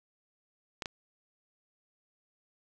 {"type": "clicks", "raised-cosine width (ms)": 0.2, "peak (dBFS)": -18, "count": 2, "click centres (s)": [0.822, 0.858], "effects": []}